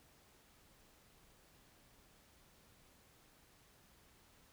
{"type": "silence", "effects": ["pink hiss -67 dBFS RMS until 4.52 s"]}